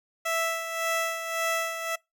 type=tone with tremolo; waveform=15% pulse; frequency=659 Hz; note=E5; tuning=1 cent flat; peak=-18 dBFS; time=0.25-1.96 s; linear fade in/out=10 ms; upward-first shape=sine; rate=1.8 Hz; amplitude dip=60%; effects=noise-tail reverb RT60 0.2 s tail -25 dB re dry